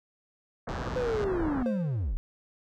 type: low-pass noise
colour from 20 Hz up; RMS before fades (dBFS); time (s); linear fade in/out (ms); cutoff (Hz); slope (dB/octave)
pink; -34; 0.67-1.63; 5; 1700; 48
type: click train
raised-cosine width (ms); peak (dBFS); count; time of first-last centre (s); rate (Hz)
0.2; -28; 69; 0.69-1.238; 124
type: linear sweep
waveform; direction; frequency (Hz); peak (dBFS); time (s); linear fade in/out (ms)
triangle; down; 513 to 30.51; -25; 0.96-2.17; 0
type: tone with exponential decay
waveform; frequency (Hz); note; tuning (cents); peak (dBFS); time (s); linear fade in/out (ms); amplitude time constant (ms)
triangle; 523.3; C5; 0; -25; 1.66-2.12; 0; 100
effects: none